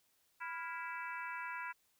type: harmonic tone with a mistuned harmonic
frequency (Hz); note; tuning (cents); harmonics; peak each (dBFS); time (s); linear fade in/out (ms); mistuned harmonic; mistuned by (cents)
330; E4; +2; 3 / 4 / 5 / 6 / 7 / 8; -44 / -46 / -48 / -50 / -51 / -52; 0.4-1.73; 20; 4; +100
effects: white hiss -75 dBFS RMS until 1.99 s